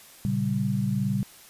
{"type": "chord", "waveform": "sine", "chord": "G diminished", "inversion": "first", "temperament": "equal", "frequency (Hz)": [116.54, 138.59, 196], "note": ["Bb2", "Db3", "G3"], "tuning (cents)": [0, 0, 0], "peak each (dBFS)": [-29, -28, -26], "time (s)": [0.25, 1.23], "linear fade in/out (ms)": 0, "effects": ["white hiss -50 dBFS RMS until 1.49 s", "resampled to 32000 Hz"]}